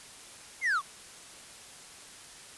triangle linear sweep, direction down, 2217 to 1038 Hz, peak -23 dBFS, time 0.61-0.82 s, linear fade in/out 50 ms, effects white hiss -49 dBFS RMS until 2.57 s + resampled to 24000 Hz

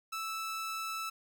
sawtooth tone, 1315 Hz, E6, 5 cents flat, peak -32 dBFS, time 0.12-1.1 s, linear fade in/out 10 ms, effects none

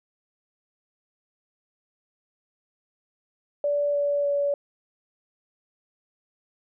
sine tone with pitch steps, 579 / 574.7 / 570.4 Hz, D5 / D5 / C#5, -25 / -38 / +49 cents, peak -21 dBFS, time 3.64-4.54 s, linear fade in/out 2 ms, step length 300 ms, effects none

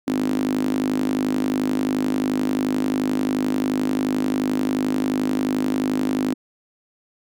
sawtooth tone with high-pass filter, 51.4 Hz, G#1, 17 cents flat, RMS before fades -22 dBFS, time 0.07-6.34 s, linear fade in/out 10 ms, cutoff 270 Hz, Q 8.5, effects none

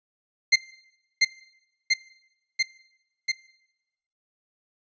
25% pulse tone with echo, 2093 Hz, C7, in tune, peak -10 dBFS, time 0.52-0.56 s, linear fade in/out 10 ms, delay 690 ms, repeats 4, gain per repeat -2 dB, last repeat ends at 3.32 s, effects noise-tail reverb RT60 0.9 s tail -20 dB re dry + resampled to 16000 Hz

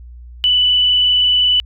sine tone with frequency modulation, 2978 Hz, F#7, 11 cents sharp, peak -10 dBFS, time 0.44-1.6 s, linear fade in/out 0 ms, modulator 25.4 Hz, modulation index 0.79, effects added 60 Hz sine -33 dBFS peak until 1.65 s

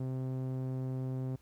sawtooth tone with low-pass filter, 130 Hz, C3, 11 cents flat, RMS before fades -36 dBFS, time 0-1.36 s, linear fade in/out 5 ms, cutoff 500 Hz, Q 0.52, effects added 60 Hz sine -63 dBFS peak until 1.41 s + pink hiss -69 dBFS RMS until 1.41 s

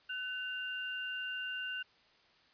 sine tone pair together, 1505.1 / 2794 Hz, F#6 / F7, +29 / 0 cents, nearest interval major seventh, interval 1071 cents, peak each -39 / -40 dBFS, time 0.09-1.83 s, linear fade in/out 10 ms, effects white hiss -66 dBFS RMS until 2.53 s + resampled to 11025 Hz

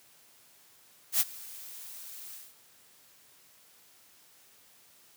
blue noise with ADSR envelope, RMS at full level -23 dBFS, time 1.12-2.55 s, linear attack 82 ms, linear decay 34 ms, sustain -22 dB, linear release 210 ms, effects white hiss -60 dBFS RMS until 5.16 s + high-pass 80 Hz 12 dB/octave

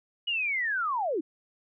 sine linear sweep, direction down, 2928 to 277.2 Hz, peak -26 dBFS, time 0.27-1.21 s, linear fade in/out 10 ms, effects none

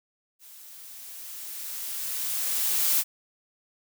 blue noise with level ramp, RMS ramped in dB -49 to -22 dBFS, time 0.39-3.04 s, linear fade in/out 50 ms, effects none

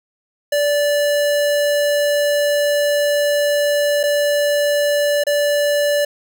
square tone with dropouts, 582 Hz, D5, 16 cents flat, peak -15 dBFS, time 0.52-6.05 s, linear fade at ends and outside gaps 5 ms, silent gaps 4.032-4.036 / 5.238-5.267 s, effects none

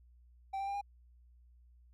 triangle tone with pitch steps, 778 / 787.9 / 798 / 808.2 Hz, G5 / G5 / G5 / G#5, -13 / +9 / +31 / -47 cents, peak -33 dBFS, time 0.53-0.814 s, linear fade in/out 10 ms, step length 71 ms, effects added 60 Hz sine -59 dBFS peak until 1.93 s

